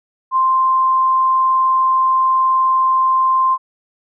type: tone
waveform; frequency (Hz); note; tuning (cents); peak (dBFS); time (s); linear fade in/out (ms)
sine; 1046.5; C6; 0; -11; 0.31-3.58; 50
effects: none